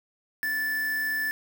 triangle tone with quantisation, 1753 Hz, A6, 7 cents flat, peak -24 dBFS, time 0.43-1.31 s, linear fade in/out 0 ms, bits 6, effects none

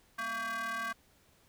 square ring-modulated tone, 223.5 Hz, A3, 27 cents sharp, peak -32 dBFS, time 0.18-0.93 s, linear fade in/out 10 ms, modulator 1360 Hz, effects pink hiss -66 dBFS RMS until 1.48 s

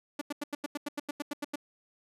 sawtooth tone bursts, 291.3 Hz, D4, 14 cents flat, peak -28 dBFS, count 13, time 0.19-1.558 s, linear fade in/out 5 ms, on 24 ms, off 88 ms, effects resampled to 32000 Hz

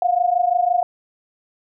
sine tone pair together, 698.5 / 724.4 Hz, F5 / F#5, 0 / -37 cents, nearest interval minor second, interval 63 cents, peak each -18 dBFS, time 0.02-0.83 s, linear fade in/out 2 ms, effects none

